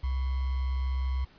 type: tone with sample-and-hold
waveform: sine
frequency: 65.41 Hz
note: C2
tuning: in tune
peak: -26 dBFS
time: 0.03-1.25 s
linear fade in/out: 10 ms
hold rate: 1050 Hz
effects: pink hiss -58 dBFS RMS until 1.38 s + resampled to 11025 Hz